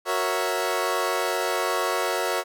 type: chord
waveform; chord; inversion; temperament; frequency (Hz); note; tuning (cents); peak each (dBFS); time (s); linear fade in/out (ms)
20% pulse; F# dominant seventh; none; equal; 370 / 466.2 / 554.4 / 659.3; F#4 / A#4 / C#5 / E5; 0 / 0 / 0 / 0; -24; 0.05-2.44; 50
effects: none